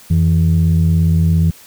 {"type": "tone pair together", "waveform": "sine", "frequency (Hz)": [86.89, 164.2], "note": ["F2", "E3"], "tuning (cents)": [-8, -6], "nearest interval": "major seventh", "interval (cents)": 1102, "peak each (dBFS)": -11, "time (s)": [0.1, 1.51], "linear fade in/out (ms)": 10, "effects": ["tanh soft clip ceiling -5 dBFS", "white hiss -42 dBFS RMS until 1.66 s"]}